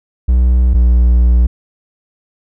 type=tone pair in turn; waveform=triangle; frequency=61.74 / 60.12 Hz; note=B1 / B1; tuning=0 / -46 cents; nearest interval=unison; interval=46 cents; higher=first; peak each=-5 / -4 dBFS; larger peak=second; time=0.28-0.74 / 0.74-1.47 s; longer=second; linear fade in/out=10 ms; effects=none